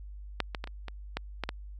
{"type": "clicks", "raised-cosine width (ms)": 0.3, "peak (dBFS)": [-11, -17, -20, -26, -23, -15, -15, -15], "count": 8, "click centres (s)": [0.403, 0.548, 0.641, 0.674, 0.883, 1.17, 1.437, 1.491], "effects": ["added 50 Hz sine -41 dBFS peak until 1.79 s"]}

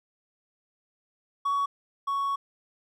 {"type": "tone pair in turn", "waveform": "triangle", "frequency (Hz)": [1123, 1112.7], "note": ["C#6", "C#6"], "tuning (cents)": [22, 6], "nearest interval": "unison", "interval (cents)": 16, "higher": "first", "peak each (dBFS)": [-21, -23], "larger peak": "first", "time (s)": [[1.45, 1.66], [2.07, 2.36]], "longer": "second", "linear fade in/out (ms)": 10, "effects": ["tanh soft clip ceiling -18 dBFS"]}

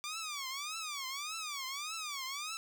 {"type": "tone with vibrato", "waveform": "10% pulse", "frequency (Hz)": 1174.7, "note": "D6", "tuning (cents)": 0, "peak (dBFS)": -30, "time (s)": [0.04, 2.57], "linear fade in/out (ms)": 0, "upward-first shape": "triangle", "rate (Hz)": 1.7, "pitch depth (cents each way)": 230, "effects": []}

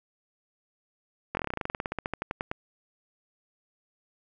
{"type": "slowing click train", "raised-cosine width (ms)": 0.5, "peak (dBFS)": -15, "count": 23, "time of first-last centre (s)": [1.35, 2.515], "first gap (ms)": 21, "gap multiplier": 1.08, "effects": []}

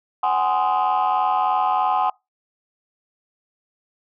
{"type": "chord", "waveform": "sine", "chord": "Ab dominant seventh", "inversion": "third", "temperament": "just", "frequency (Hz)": [747.5, 830.6, 1038.3, 1245.9], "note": ["Gb5", "Ab5", "C6", "Eb6"], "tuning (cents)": [17, 0, -14, 2], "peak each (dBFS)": [-20, -20, -22, -25], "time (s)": [0.23, 2.1], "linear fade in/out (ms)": 5, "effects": ["noise-tail reverb RT60 0.2 s tail -23 dB re dry", "tanh soft clip ceiling -12 dBFS"]}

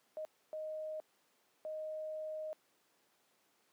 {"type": "tone bursts at uneven times", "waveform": "sine", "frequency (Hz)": 622.3, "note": "D#5", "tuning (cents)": 0, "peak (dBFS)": -39, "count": 3, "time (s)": [[0.17, 0.25], [0.53, 1], [1.65, 2.53]], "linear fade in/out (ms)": 0, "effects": ["pink hiss -73 dBFS RMS until 3.72 s", "high-pass 300 Hz 12 dB/octave"]}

